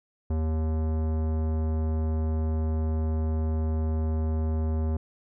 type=tone with tanh clipping; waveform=sine; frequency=79 Hz; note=D#2; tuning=27 cents sharp; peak=-26 dBFS; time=0.3-4.97 s; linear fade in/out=5 ms; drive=18 dB; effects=none